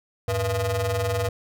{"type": "ring-modulated tone", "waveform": "30% pulse", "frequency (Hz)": 190, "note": "F#3", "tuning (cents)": 46, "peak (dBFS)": -17, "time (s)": [0.28, 1.29], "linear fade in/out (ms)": 2, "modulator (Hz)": 295, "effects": []}